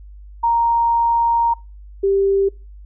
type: tone pair in turn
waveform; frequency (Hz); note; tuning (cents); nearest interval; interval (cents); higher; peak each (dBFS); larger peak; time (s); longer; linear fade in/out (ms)
sine; 932.3 / 393.1; A#5 / G4; 0 / +5; octave + minor third; 1495; first; -13; neither; 0.43-1.54 / 2.03-2.49; first; 10
effects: noise-tail reverb RT60 0.3 s tail -25 dB re dry + added 50 Hz sine -36 dBFS peak until 2.85 s